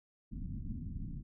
pink low-pass noise, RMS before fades -41 dBFS, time 0.31-1.23 s, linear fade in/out 20 ms, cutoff 260 Hz, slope 48 dB/octave, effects none

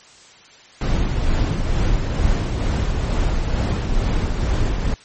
brown noise with tremolo, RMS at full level -17 dBFS, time 0.81-4.94 s, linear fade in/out 2 ms, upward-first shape triangle, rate 2.2 Hz, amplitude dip 40%, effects white hiss -46 dBFS RMS until 5.04 s + MP3 32 kbps

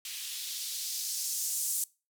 violet noise with band-pass filter sweep, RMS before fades -35 dBFS, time 0.05-1.84 s, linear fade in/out 2 ms, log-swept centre 2800 to 8200 Hz, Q 1.5, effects noise-tail reverb RT60 0.3 s tail -23 dB re dry

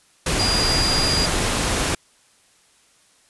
sine tone in noise, 4835 Hz, D8, 50 cents sharp, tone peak -20 dBFS, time 0.39-1.26 s, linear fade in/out 5 ms, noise pink, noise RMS -21 dBFS, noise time 0.26-1.95 s, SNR -2 dB, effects white hiss -57 dBFS RMS until 3.29 s + resampled to 24000 Hz

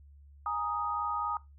sine chord, Ab suspended second, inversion none, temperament just, 830.6 / 934.4 / 1245.9 Hz, Ab5 / Bb5 / Eb6, 0 / +4 / +2 cents, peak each -37 / -36 / -32 dBFS, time 0.46-1.37 s, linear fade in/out 2 ms, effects noise-tail reverb RT60 0.2 s tail -19 dB re dry + added 71 Hz sine -52 dBFS peak until 1.58 s

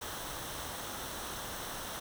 pink noise with comb filter, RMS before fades -41 dBFS, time 0.01-2 s, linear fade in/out 10 ms, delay 0.42 ms, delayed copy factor -0.5, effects none

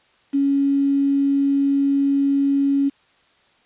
sine tone with quantisation, 278.3 Hz, C#4, 7 cents sharp, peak -15 dBFS, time 0.33-2.9 s, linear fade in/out 20 ms, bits 7, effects white hiss -58 dBFS RMS until 3.65 s + resampled to 8000 Hz

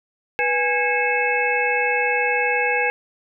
sine tone cluster, 490.7 / 827 / 1645 / 2179 / 2608 Hz, B4 / G#5 / G#6 / C#7 / E7, -11 / -8 / -17 / -30 / -19 cents, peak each -24 dBFS, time 0.39-2.9 s, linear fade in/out 0 ms, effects none

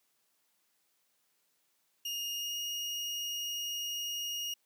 30% pulse tone with pitch glide, 2842 to 2862 Hz, F7 to F7, +30 to +42 cents, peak -32 dBFS, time 2.05-4.54 s, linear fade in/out 5 ms, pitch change +12 cents, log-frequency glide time 2.35-2.58 s, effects white hiss -75 dBFS RMS until 4.65 s + high-pass 150 Hz 12 dB/octave

